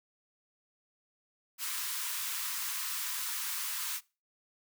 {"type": "high-pass noise", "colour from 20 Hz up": "white", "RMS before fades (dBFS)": -36, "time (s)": [1.58, 4.01], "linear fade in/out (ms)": 50, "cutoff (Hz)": 920, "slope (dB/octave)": 96, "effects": ["noise-tail reverb RT60 0.3 s tail -22 dB re dry"]}